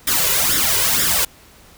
white noise with flanger, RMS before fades -17 dBFS, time 0.07-1.25 s, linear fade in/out 5 ms, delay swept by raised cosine 0.56 to 2.06 ms, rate 2.1 Hz, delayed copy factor +0.7, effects pink hiss -47 dBFS RMS until 1.77 s

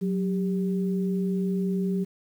sine tone pair together, 185.13 / 396.5 Hz, F#3 / G4, +1 / +20 cents, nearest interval octave + minor second, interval 1319 cents, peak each -24 / -31 dBFS, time 0.01-2.05 s, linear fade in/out 20 ms, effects 9-bit

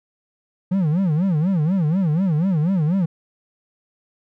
triangle tone with vibrato, 171.2 Hz, F3, 34 cents flat, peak -14 dBFS, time 0.71-3.06 s, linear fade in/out 10 ms, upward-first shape sine, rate 4.1 Hz, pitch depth 250 cents each way, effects none

